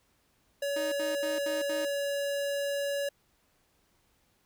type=tone; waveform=square; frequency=565 Hz; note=C#5; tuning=33 cents sharp; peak=-30 dBFS; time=0.62-3.09 s; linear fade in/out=5 ms
type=tone bursts; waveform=sawtooth; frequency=311.1 Hz; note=D#4; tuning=in tune; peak=-32 dBFS; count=5; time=0.76-1.852 s; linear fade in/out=5 ms; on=160 ms; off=73 ms
effects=pink hiss -70 dBFS RMS until 4.45 s